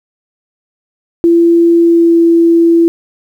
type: tone with pitch glide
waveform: sine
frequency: 338.4 to 335.3 Hz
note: E4 to E4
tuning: +45 to +30 cents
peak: -4 dBFS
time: 1.24-2.88 s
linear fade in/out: 0 ms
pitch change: -15 cents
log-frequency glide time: 1.76-2.18 s
effects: 7-bit